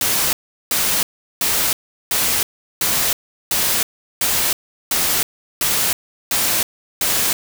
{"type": "noise bursts", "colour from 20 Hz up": "white", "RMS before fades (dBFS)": -18, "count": 11, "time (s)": [0.01, 7.33], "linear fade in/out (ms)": 2, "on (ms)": 320, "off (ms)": 380, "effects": []}